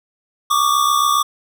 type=tone pair together; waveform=square; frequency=1130 / 1197.2 Hz; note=C#6 / D6; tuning=+33 / +33 cents; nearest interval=minor second; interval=100 cents; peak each=-17 dBFS; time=0.5-1.23 s; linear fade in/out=10 ms; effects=none